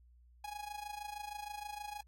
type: tone with amplitude modulation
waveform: 45% pulse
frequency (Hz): 830.6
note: G#5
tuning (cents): 0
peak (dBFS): -39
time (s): 0.44-2.01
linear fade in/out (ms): 5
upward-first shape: sine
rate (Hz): 26.4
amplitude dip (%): 75
effects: added 60 Hz sine -60 dBFS peak until 2.07 s + AAC 64 kbps